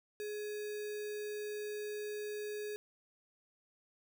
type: tone with sample-and-hold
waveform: sine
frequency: 419.5 Hz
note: G#4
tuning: 17 cents sharp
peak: -38 dBFS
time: 0.2-2.76 s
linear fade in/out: 0 ms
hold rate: 2100 Hz
effects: none